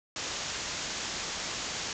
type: low-pass noise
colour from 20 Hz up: white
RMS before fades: -36 dBFS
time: 0.16-1.93 s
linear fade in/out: 2 ms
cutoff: 7300 Hz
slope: 96 dB/octave
effects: none